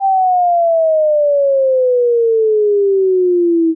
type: exponential sweep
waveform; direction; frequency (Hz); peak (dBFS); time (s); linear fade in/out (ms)
sine; down; 789 to 320.9; -9; 0-3.75; 50
effects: none